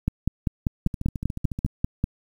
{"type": "two click trains", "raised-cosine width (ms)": 5, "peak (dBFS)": [-9, -17], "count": [11, 12], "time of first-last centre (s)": [[0.08, 2.041], [0.87, 1.661]], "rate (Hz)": [5.1, 13.9], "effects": ["8-bit"]}